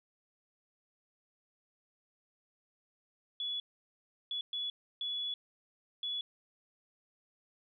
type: tone bursts at uneven times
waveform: sine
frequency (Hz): 3407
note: G#7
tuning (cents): +44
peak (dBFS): -34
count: 5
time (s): 3.4-3.6 / 4.31-4.41 / 4.53-4.7 / 5.01-5.34 / 6.03-6.21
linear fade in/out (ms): 2
effects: none